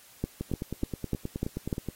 two click trains, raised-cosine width 3 ms, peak -15 / -19 dBFS, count 6 / 15, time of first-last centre 0.24-1.728 / 0.41-1.887 s, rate 3.36 / 9.48 Hz, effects white hiss -55 dBFS RMS until 1.95 s + AAC 48 kbps

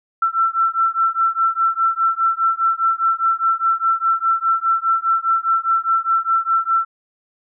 sine beating tone pair, 1339 / 1343.9 Hz, E6 / E6, +27 / +33 cents, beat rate 4.9 Hz, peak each -18 dBFS, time 0.22-6.85 s, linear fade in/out 5 ms, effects none

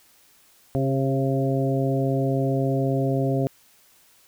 harmonic tone with a mistuned harmonic, 135 Hz, C#3, 45 cents flat, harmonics 1 / 2 / 3 / 4 / 5, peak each -23 / -26 / -28 / -29 / -30 dBFS, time 0.75-3.47 s, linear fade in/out 0 ms, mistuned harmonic 3, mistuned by -16 cents, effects white hiss -57 dBFS RMS until 4.27 s

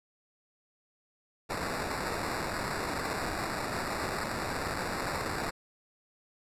blue noise with sample-and-hold, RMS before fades -34 dBFS, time 1.49-5.51 s, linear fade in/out 20 ms, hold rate 3150 Hz, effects low-pass 12000 Hz 12 dB/octave

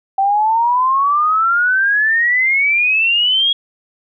sine exponential sweep, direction up, 770 to 3322 Hz, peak -11 dBFS, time 0.18-3.53 s, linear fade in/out 5 ms, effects none

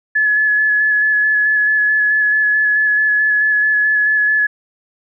sine tone with vibrato, 1709 Hz, G#6, 49 cents sharp, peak -11 dBFS, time 0.15-4.47 s, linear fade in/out 10 ms, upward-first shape square, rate 4.6 Hz, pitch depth 13 cents each way, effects none

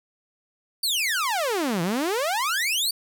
sawtooth exponential two-way sweep, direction down then up, 4699 to 161.1 to 4699 Hz, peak -19 dBFS, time 0.83-2.91 s, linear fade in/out 5 ms, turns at 1.82 s, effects none

